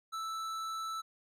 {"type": "tone with tanh clipping", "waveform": "sine", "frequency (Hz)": 1318.5, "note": "E6", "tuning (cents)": 0, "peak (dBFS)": -38, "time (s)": [0.12, 1.02], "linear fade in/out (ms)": 20, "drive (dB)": 15, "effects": []}